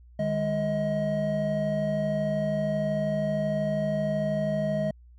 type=tone cluster; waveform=triangle; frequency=151.7 / 204.5 / 632 Hz; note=D#3 / G#3 / D#5; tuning=-44 / -26 / +27 cents; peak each=-29 / -28 / -25 dBFS; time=0.19-4.91 s; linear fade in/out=5 ms; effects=added 60 Hz sine -49 dBFS peak until 5.18 s